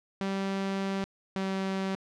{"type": "tone pair in turn", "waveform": "sawtooth", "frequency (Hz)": [194.6, 192.03], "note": ["G3", "G3"], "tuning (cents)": [-12, -35], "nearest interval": "unison", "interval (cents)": 23, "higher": "first", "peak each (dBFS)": -25, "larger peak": "neither", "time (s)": [[0.21, 1.04], [1.36, 1.95]], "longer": "first", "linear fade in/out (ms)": 0, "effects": ["low-pass 5000 Hz 12 dB/octave"]}